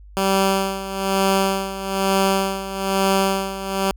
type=tone with tremolo; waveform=10% pulse; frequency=193.7 Hz; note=G3; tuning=20 cents flat; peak=-7 dBFS; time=0.17-3.91 s; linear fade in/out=0 ms; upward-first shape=sine; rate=1.1 Hz; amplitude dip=75%; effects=added 50 Hz sine -40 dBFS peak until 3.96 s